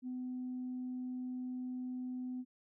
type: tone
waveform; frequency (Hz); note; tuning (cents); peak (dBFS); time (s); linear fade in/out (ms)
sine; 252.5; B3; +39; -37; 0.02-2.45; 50
effects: tanh soft clip ceiling -34 dBFS